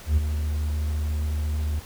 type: tone with ADSR envelope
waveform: triangle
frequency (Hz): 75.5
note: D2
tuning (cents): +48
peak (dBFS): -12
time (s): 0.06-1.8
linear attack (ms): 110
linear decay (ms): 18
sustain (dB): -9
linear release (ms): 13
effects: tanh soft clip ceiling -8 dBFS + pink hiss -44 dBFS RMS until 1.85 s